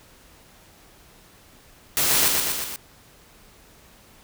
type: noise with echo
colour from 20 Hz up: white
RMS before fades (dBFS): -21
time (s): 1.97-2.28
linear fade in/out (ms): 0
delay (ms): 120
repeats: 4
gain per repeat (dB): -3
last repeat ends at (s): 2.76
effects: pink hiss -52 dBFS RMS until 4.23 s